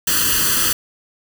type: noise with comb filter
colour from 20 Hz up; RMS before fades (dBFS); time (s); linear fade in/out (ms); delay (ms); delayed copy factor
white; -17; 0.07-0.73; 5; 0.66; +1
effects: none